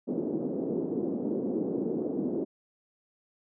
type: band-pass noise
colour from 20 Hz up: pink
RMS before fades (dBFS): -31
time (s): 0.07-2.45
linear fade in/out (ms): 20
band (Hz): 230 to 420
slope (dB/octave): 24
effects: none

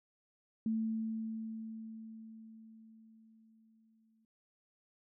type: tone with exponential decay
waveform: sine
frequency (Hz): 222.1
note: A3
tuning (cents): +16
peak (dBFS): -30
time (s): 0.66-4.25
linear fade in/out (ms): 2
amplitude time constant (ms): 780
effects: none

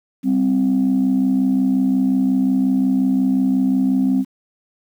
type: tone pair together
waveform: sine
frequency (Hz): 196 / 261.6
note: G3 / C4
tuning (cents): 0 / 0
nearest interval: perfect fourth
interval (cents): 500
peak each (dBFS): -18 / -14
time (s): 0.23-4.25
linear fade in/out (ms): 50
effects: tanh soft clip ceiling -9 dBFS + 8-bit

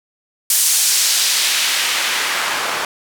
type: noise with band-pass filter sweep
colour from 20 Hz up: white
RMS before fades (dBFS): -17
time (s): 0.5-2.85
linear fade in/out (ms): 2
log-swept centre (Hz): 8800 to 970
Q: 0.82
effects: none

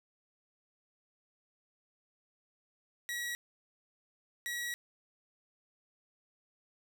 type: tone bursts at uneven times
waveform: sawtooth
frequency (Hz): 1919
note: A#6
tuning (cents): +50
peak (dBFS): -32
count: 2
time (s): 3.09-3.35 / 4.46-4.74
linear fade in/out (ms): 0
effects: none

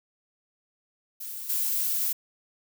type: noise with level steps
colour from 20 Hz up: violet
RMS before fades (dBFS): -37 / -27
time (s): 1.2-2.13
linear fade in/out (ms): 10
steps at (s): 1.49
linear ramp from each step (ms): 10
effects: none

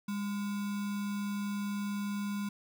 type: tone with sample-and-hold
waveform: sine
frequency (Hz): 202.9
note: G#3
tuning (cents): -40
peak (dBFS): -32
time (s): 0.08-2.49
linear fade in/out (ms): 5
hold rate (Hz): 1225
effects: none

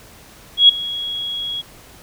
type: tone with ADSR envelope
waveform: sine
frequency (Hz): 3322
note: G#7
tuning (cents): 0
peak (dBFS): -3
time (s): 0.57-1.62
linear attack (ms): 120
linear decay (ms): 8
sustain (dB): -19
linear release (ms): 20
effects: pink hiss -44 dBFS RMS until 2.02 s

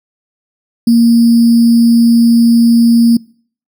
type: tone with sample-and-hold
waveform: sine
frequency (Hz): 233.1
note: A#3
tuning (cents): 0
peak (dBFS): -4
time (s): 0.87-3.17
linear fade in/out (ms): 5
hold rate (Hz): 4900
effects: noise-tail reverb RT60 0.5 s tail -24 dB re dry

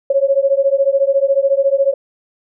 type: beating tone pair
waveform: sine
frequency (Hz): 543 / 557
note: C#5 / C#5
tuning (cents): -36 / +8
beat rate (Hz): 14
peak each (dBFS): -14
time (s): 0.1-1.94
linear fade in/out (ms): 5
effects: none

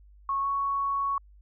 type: tone with pitch glide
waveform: sine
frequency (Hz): 1100 to 1112.1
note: C#6 to C#6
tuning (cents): -14 to +5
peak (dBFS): -25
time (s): 0.29-1.18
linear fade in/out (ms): 2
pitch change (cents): +19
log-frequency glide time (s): 0.41-0.47
effects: added 50 Hz sine -51 dBFS peak until 1.41 s

